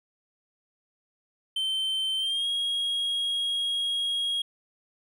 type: tone with pitch glide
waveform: triangle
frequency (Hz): 3100 to 3284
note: G7 to G#7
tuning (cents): -20 to -20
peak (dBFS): -24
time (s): 1.56-4.42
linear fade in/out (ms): 5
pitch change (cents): +100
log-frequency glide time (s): 2.17-2.47
effects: none